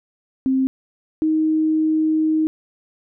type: tone pair in turn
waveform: sine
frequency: 263.8 / 313.7 Hz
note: C4 / D#4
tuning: +14 / +14 cents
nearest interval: minor third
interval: 300 cents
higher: second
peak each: -15 dBFS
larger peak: neither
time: 0.46-0.67 / 1.22-2.47 s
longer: second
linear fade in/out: 0 ms
effects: none